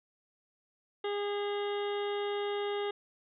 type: harmonic tone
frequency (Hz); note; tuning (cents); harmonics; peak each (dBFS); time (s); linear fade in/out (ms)
408.4; G#4; -29; 1 / 2 / 3 / 4 / 5 / 7 / 8 / 9; -32 / -40 / -44 / -48 / -46 / -48 / -48 / -49; 1.04-2.91; 5
effects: none